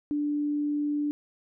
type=tone; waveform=sine; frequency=293.7 Hz; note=D4; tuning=in tune; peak=-25 dBFS; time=0.11-1.11 s; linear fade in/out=0 ms; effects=none